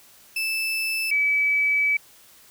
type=tone pair in turn; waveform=35% pulse / sine; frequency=2635 / 2292 Hz; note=E7 / D7; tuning=-1 / -43 cents; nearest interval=major second; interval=242 cents; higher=first; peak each=-22 / -18 dBFS; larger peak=second; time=0.36-1.11 / 1.11-1.97 s; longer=second; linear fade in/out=5 ms; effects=white hiss -52 dBFS RMS until 2.5 s